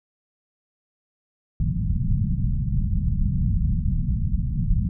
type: low-pass noise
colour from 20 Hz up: pink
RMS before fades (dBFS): -22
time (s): 1.6-4.89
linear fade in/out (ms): 2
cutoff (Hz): 200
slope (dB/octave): 48
effects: none